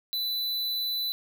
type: tone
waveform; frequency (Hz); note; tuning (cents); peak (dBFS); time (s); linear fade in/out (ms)
square; 3991; B7; +17; -28; 0.13-1.12; 0
effects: none